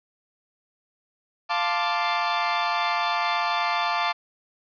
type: chord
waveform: sawtooth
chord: D minor seventh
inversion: first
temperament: equal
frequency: 698.5 / 880 / 1046.5 / 1174.7 Hz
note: F5 / A5 / C6 / D6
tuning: 0 / 0 / 0 / 0 cents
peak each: -24 / -23 / -28 / -23 dBFS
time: 1.49-4.13 s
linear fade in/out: 20 ms
effects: resampled to 11025 Hz + 9-bit